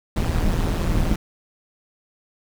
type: noise with amplitude modulation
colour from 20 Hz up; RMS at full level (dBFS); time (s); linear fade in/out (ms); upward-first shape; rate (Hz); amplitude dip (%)
brown; -17; 0.16-1.16; 5; sine; 166; 75
effects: none